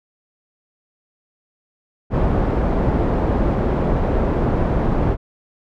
pink low-pass noise, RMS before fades -18 dBFS, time 2.1-5.17 s, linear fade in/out 50 ms, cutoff 740 Hz, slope 12 dB/octave, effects none

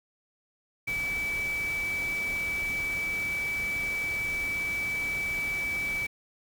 sine tone in noise, 2300 Hz, D7, 37 cents flat, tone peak -28 dBFS, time 0.87-6.07 s, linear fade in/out 10 ms, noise pink, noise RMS -41 dBFS, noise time 0.87-6.07 s, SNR +10 dB, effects none

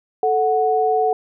sine tone pair together, 438.8 / 738 Hz, A4 / F#5, -5 / -5 cents, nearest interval major sixth, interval 900 cents, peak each -18 / -17 dBFS, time 0.23-1.13 s, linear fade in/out 2 ms, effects none

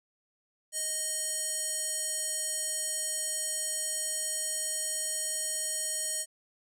square tone with band-pass filter, 622.3 Hz, D#5, in tune, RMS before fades -33 dBFS, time 0.72-6.26 s, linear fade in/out 50 ms, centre 8500 Hz, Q 3.8, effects none

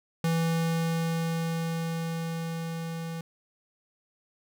square tone with level ramp, 165 Hz, E3, 2 cents sharp, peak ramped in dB -24 to -34 dBFS, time 0.24-3.21 s, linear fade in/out 2 ms, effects none

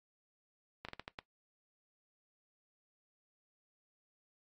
slowing click train, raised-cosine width 0.3 ms, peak -26 dBFS, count 6, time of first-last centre 0.85-1.188 s, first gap 36 ms, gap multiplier 1.32, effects noise-tail reverb RT60 0.1 s tail -18 dB re dry + AAC 32 kbps

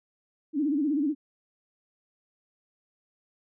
sine tone with vibrato, 292.7 Hz, D4, 6 cents flat, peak -23 dBFS, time 0.53-1.15 s, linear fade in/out 50 ms, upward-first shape sine, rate 16 Hz, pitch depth 140 cents each way, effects none

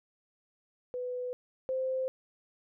sine tone pair in turn, 497.7 / 520.9 Hz, B4 / C5, +13 / -8 cents, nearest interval minor second, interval 79 cents, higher second, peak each -33 / -29 dBFS, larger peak second, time 0.94-1.33 / 1.69-2.08 s, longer neither, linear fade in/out 0 ms, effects none

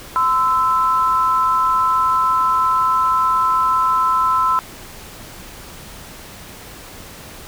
sine tone pair together, 1024.8 / 1318.5 Hz, C6 / E6, -36 / 0 cents, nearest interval major third, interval 436 cents, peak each -16 dBFS, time 0.16-4.59 s, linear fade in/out 0 ms, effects pink hiss -37 dBFS RMS until 7.47 s

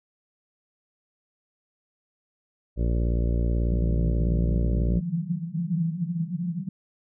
harmonic tone, 58.3 Hz, A#1, 1 cent sharp, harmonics 1 / 2 / 3 / 4 / 5 / 6 / 7 / 8 / 9 / 10, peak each -22 / -29 / -33 / -36 / -38 / -38 / -41 / -42 / -45 / -42 dBFS, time 2.76-5.01 s, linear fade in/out 50 ms
white band-pass noise, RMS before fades -29 dBFS, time 3.72-6.69 s, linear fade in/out 5 ms, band 160 to 180 Hz, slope 96 dB/octave
effects none

